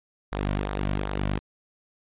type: tone with flanger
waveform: sawtooth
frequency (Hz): 49.74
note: G1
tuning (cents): +26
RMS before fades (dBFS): -28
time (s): 0.32-1.39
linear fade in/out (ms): 0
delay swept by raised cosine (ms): 0.34 to 2.44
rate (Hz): 2.6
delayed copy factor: -0.55
effects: resampled to 8000 Hz